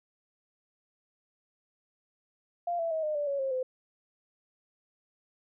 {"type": "tone with pitch steps", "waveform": "sine", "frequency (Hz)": [695, 665.5, 637.3, 610.3, 584.4, 559.6, 535.9, 513.2], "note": ["F5", "E5", "D#5", "D#5", "D5", "C#5", "C5", "C5"], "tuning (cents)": [-9, 16, 41, -34, -9, 16, 41, -34], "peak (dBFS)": -28, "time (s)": [2.67, 3.63], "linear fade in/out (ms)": 5, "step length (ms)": 120, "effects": []}